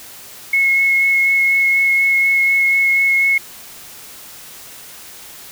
sine tone with vibrato, 2178 Hz, C#7, 31 cents flat, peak -11 dBFS, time 0.53-3.38 s, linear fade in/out 5 ms, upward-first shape sine, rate 4.1 Hz, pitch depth 10 cents each way, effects white hiss -37 dBFS RMS until 5.51 s

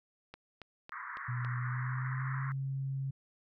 click train, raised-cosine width 0.3 ms, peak -30 dBFS, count 5, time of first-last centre 0.34-1.448 s, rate 3.61 Hz
pink band-pass noise, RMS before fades -43 dBFS, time 0.92-2.52 s, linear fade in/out 0 ms, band 1000 to 2000 Hz, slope 96 dB/octave
sine tone with pitch glide, 122.7 to 135.36 Hz, B2 to C#3, -11 to -41 cents, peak -33 dBFS, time 1.28-3.11 s, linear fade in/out 10 ms, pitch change +170 cents, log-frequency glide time 1.54-2.51 s
effects none

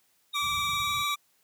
triangle tone with pitch glide, 3729 to 3823 Hz, A#7 to A#7, 0 to +43 cents, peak -31 dBFS, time 0.33-1.15 s, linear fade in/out 10 ms, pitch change +43 cents, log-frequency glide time 0.65-0.97 s
25% pulse tone with vibrato, 1163 Hz, D6, 17 cents flat, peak -24 dBFS, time 0.34-1.16 s, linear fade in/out 20 ms, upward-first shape square, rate 20 Hz, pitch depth 24 cents each way
pink low-pass noise, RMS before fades -42 dBFS, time 0.42-1.04 s, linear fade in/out 5 ms, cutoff 150 Hz, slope 24 dB/octave
effects white hiss -68 dBFS RMS until 1.43 s + high-pass 80 Hz 12 dB/octave

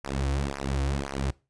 sawtooth tone with flanger, 68.8 Hz, C#2, 12 cents flat, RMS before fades -29 dBFS, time 0.04-1.31 s, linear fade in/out 5 ms, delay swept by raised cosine 0.25 to 5.05 ms, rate 1.9 Hz, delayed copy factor -1, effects noise-tail reverb RT60 0.3 s tail -22 dB re dry + resampled to 22050 Hz

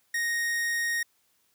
45% pulse tone, 1864.7 Hz, A#6, in tune, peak -26 dBFS, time 0.14-1.03 s, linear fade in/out 5 ms, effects white hiss -69 dBFS RMS until 1.54 s + high-pass 60 Hz 12 dB/octave

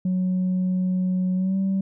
sine tone with pitch glide, 184.1 to 192.81 Hz, F#3 to G3, -8 to -28 cents, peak -18 dBFS, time 0.05-1.81 s, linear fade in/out 5 ms, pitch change +80 cents, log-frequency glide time 1.35-1.57 s, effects tanh soft clip ceiling -18 dBFS

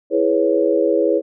sine chord, C# minor seventh, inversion first, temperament equal, 329.6 / 415.3 / 493.9 / 554.4 Hz, E4 / G#4 / B4 / C#5, 0 / 0 / 0 / 0 cents, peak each -19 dBFS, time 0.1-1.22 s, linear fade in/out 50 ms, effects none

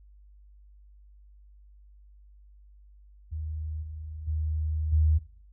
sine tone with level steps, 77.78 Hz, D#2, in tune, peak -31 / -36 / -26 / -19 dBFS, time 3.31-5.19 s, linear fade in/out 20 ms, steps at 3.82 / 4.27 / 4.92 s, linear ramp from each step 10 ms, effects noise-tail reverb RT60 0.5 s tail -18 dB re dry + added 50 Hz sine -51 dBFS peak until 5.52 s

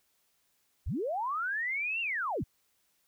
sine linear two-way sweep, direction up then down, 33.23 to 2803 to 33.23 Hz, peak -30 dBFS, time 0.86-2.44 s, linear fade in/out 10 ms, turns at 2.01 s, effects white hiss -73 dBFS RMS until 3.07 s

